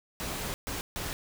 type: noise bursts at uneven times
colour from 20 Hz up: pink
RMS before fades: -35 dBFS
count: 3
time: 0.2-0.54 / 0.67-0.81 / 0.96-1.13 s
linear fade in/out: 0 ms
effects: none